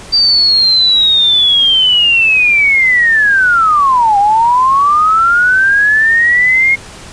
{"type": "linear two-way sweep", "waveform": "sine", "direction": "down then up", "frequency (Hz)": [4689, 792, 2161], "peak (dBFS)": -6, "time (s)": [0.12, 6.76], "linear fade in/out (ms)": 20, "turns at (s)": 4.18, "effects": ["pink hiss -32 dBFS RMS until 7.12 s", "resampled to 22050 Hz"]}